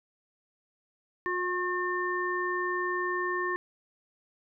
harmonic tone, 360 Hz, F#4, 47 cents flat, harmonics 1 / 3 / 5, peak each -32 / -32 / -32 dBFS, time 1.26-3.56 s, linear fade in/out 0 ms, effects none

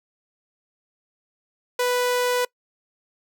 sawtooth tone, 493.9 Hz, B4, in tune, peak -16 dBFS, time 1.79-2.45 s, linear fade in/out 5 ms, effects noise-tail reverb RT60 0.1 s tail -24 dB re dry

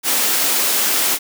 white high-pass noise, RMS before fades -17 dBFS, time 0.03-1.19 s, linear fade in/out 50 ms, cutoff 210 Hz, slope 24 dB/octave, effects none

